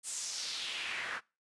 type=noise with band-pass filter sweep; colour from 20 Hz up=pink; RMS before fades=-39 dBFS; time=0.03-1.21 s; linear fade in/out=50 ms; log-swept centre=8900 to 1500 Hz; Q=2.6; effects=noise-tail reverb RT60 0.3 s tail -24 dB re dry + resampled to 24000 Hz